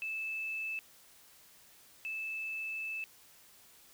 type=tone pair in turn; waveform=sine; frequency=2626 / 2626 Hz; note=E7 / E7; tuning=-7 / -7 cents; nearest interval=unison; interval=0 cents; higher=neither; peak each=-35 / -36 dBFS; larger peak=first; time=0.02-0.79 / 2.05-3.04 s; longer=second; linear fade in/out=0 ms; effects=white hiss -60 dBFS RMS until 3.93 s